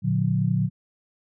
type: chord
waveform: sine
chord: Bb augmented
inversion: none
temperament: equal with one note detuned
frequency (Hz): 116.54 / 146.83 / 181.4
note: Bb2 / D3 / F#3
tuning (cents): 0 / 0 / -34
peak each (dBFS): -24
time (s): 0.02-0.7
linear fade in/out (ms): 50
effects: none